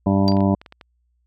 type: harmonic tone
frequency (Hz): 98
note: G2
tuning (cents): 0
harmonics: 1 / 2 / 3 / 4 / 6 / 7 / 8 / 9 / 10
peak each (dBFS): -21 / -17 / -22 / -28 / -26 / -28 / -38 / -32 / -31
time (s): 0.06-0.55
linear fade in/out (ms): 5
type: tone with exponential decay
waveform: sine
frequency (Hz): 4699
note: D8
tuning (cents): 0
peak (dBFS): -18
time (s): 0.28-0.36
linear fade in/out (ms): 0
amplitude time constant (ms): 17
type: clicks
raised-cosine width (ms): 0.3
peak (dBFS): -24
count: 8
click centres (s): 0.285 / 0.32 / 0.369 / 0.406 / 0.615 / 0.662 / 0.724 / 0.812
effects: added 60 Hz sine -63 dBFS peak until 1.26 s